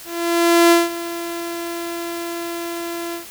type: tone with ADSR envelope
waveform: sawtooth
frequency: 340 Hz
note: F4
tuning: 46 cents flat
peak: -5 dBFS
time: 0.04-3.26 s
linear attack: 670 ms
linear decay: 180 ms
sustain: -16 dB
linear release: 120 ms
effects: white hiss -38 dBFS RMS until 3.3 s